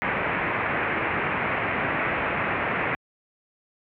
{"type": "low-pass noise", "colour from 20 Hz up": "white", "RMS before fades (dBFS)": -26, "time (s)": [0.02, 2.95], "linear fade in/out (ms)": 0, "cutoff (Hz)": 2400, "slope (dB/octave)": 48, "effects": ["high-pass 80 Hz 12 dB/octave"]}